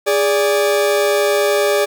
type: tone pair together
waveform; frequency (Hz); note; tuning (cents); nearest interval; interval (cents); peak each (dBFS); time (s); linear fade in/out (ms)
40% pulse; 410.8 / 581; G#4 / D5; -19 / -19; tritone; 600; -15; 0.06-1.86; 20
effects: 8-bit